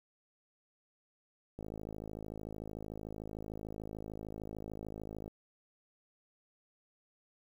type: click train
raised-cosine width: 2 ms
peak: -30 dBFS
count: 198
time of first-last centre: 1.59-5.279 s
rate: 53.4 Hz
effects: 10-bit